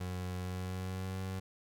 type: tone with pitch glide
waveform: 30% pulse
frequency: 91.1 to 94.64 Hz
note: F#2 to F#2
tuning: -26 to +40 cents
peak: -34 dBFS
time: 0-1.4 s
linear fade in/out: 10 ms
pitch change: +66 cents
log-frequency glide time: 0.4-1.2 s
effects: none